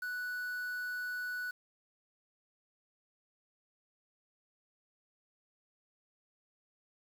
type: tone with quantisation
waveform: triangle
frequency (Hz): 1480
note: F#6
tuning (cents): 0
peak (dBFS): -34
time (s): 0.02-1.51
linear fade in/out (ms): 5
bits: 9
effects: none